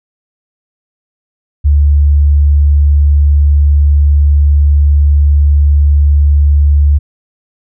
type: tone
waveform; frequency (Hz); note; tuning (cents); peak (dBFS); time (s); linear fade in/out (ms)
sine; 72.5; D2; -22; -4; 1.64-6.99; 20
effects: none